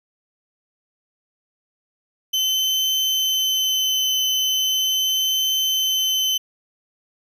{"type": "tone with vibrato", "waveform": "35% pulse", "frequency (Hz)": 3057, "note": "G7", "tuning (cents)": -44, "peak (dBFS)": -16, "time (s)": [2.33, 6.38], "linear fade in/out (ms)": 10, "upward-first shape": "triangle", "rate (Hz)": 0.39, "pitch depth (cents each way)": 9, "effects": []}